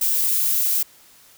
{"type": "noise", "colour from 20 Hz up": "violet", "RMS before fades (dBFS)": -20, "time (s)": [0.01, 0.83], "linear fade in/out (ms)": 5, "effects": ["white hiss -51 dBFS RMS until 1.37 s"]}